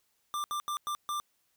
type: tone bursts at uneven times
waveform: square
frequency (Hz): 1186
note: D6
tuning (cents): +17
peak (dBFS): -32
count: 5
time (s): 0.34-0.44 / 0.51-0.6 / 0.68-0.77 / 0.87-0.95 / 1.09-1.2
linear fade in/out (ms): 0
effects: white hiss -74 dBFS RMS until 1.56 s